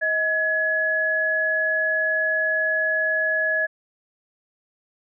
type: tone pair together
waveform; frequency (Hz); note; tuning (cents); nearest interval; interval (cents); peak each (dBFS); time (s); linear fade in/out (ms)
sine; 633.4 / 1691; D#5 / G#6; +31 / +31; octave + perfect fourth; 1700; -26 / -20; 0.01-3.67; 20
effects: none